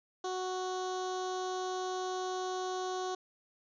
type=tone with notch filter; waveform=15% pulse; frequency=370 Hz; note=F#4; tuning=in tune; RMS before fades=-36 dBFS; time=0.24-3.15 s; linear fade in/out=5 ms; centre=2000 Hz; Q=0.79; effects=resampled to 16000 Hz